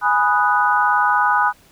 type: chord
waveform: sine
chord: G# minor seventh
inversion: none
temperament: equal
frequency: 830.6 / 987.8 / 1244.5 / 1480 Hz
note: G#5 / B5 / D#6 / F#6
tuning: 0 / 0 / 0 / 0 cents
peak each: -19 dBFS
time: 0.01-1.53 s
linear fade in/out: 50 ms
effects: pink hiss -52 dBFS RMS until 1.71 s